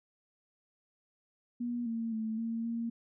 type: tone with pitch steps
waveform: sine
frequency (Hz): 240.3 / 228.3 / 220.5 / 228.3 / 231.6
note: B3 / A#3 / A3 / A#3 / A#3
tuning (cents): -47 / -36 / +4 / -36 / -11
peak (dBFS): -32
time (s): 1.6-2.9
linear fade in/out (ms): 10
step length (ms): 260
effects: none